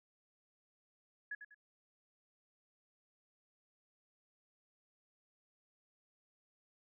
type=tone with echo; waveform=sine; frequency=1686 Hz; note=G#6; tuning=26 cents sharp; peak=-39 dBFS; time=1.31-1.35 s; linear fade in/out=5 ms; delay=98 ms; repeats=2; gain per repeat=-9 dB; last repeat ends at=1.546 s; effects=none